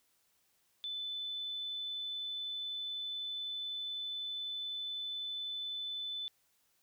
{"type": "tone", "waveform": "sine", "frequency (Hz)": 3508, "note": "A7", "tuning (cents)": -6, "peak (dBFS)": -37, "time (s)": [0.84, 6.28], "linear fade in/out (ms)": 0, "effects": ["white hiss -74 dBFS RMS until 6.82 s"]}